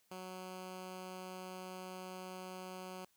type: tone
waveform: 10% pulse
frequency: 185 Hz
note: F#3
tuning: in tune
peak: -37 dBFS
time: 0.11-3.05 s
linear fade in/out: 5 ms
effects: white hiss -74 dBFS RMS until 3.16 s